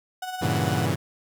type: tone with tremolo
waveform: 35% pulse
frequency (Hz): 740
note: F#5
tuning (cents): 0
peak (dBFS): -27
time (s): 0.22-0.86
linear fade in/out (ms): 5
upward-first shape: sine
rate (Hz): 18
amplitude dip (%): 50
type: chord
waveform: sawtooth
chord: G diminished seventh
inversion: none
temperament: equal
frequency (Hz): 98 / 116.54 / 138.59 / 164.81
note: G2 / Bb2 / Db3 / Fb3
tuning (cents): 0 / 0 / 0 / 0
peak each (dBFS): -24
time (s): 0.41-0.96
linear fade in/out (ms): 20
effects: none